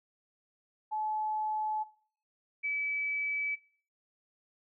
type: tone pair in turn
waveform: sine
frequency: 860 / 2296 Hz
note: A5 / D7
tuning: -40 / -40 cents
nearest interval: octave + perfect fourth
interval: 1700 cents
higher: second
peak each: -31 / -30 dBFS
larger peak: second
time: 0.91-1.84 / 2.63-3.56 s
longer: neither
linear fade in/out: 20 ms
effects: noise-tail reverb RT60 0.5 s tail -19 dB re dry